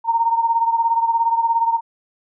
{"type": "beating tone pair", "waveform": "sine", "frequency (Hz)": [918, 935], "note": ["A#5", "A#5"], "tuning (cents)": [-27, 5], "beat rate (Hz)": 17, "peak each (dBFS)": [-16, -21], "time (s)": [0.04, 1.81], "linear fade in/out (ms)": 50, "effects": []}